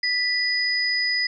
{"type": "tone pair together", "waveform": "sine", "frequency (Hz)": [1975.5, 4978], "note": ["B6", "D#8"], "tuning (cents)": [0, 0], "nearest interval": "octave + major third", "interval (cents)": 1600, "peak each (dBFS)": -23, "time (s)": [0.03, 1.27], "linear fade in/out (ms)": 5, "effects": []}